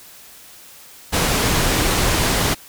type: low-pass noise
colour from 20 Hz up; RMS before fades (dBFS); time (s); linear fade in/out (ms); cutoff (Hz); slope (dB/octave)
pink; -18; 1.12-2.55; 20; 12000; 12
effects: white hiss -43 dBFS RMS until 2.68 s